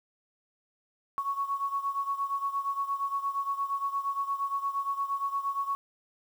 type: beating tone pair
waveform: sine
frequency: 1108.7 / 1117.3 Hz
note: C#6 / C#6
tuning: 0 / +13 cents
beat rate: 8.6 Hz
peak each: -30 / -34 dBFS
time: 1.18-5.75 s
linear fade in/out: 0 ms
effects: 9-bit